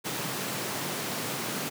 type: high-pass noise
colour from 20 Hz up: pink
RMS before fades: -33 dBFS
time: 0.04-1.7 s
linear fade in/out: 20 ms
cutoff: 120 Hz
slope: 48 dB/octave
effects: none